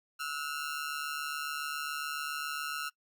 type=ring-modulated tone; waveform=sawtooth; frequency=1374 Hz; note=F6; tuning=29 cents flat; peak=-28 dBFS; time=0.19-2.9 s; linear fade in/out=20 ms; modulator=73.6 Hz; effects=noise-tail reverb RT60 0.1 s tail -23 dB re dry + Opus 48 kbps